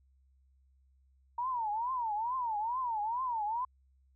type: tone with vibrato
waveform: sine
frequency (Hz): 930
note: A#5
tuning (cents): -4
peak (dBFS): -31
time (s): 1.38-3.65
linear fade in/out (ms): 5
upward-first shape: triangle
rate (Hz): 2.3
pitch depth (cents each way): 230
effects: added 66 Hz sine -64 dBFS peak until 4.15 s